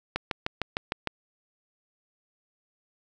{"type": "click train", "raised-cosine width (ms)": 0.3, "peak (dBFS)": -11, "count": 7, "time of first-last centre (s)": [0.16, 1.073], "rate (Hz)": 6.57, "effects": []}